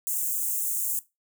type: high-pass noise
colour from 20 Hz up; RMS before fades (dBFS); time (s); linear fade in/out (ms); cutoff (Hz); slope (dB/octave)
white; -28; 0.07-0.99; 0; 6900; 48
effects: noise-tail reverb RT60 0.2 s tail -17 dB re dry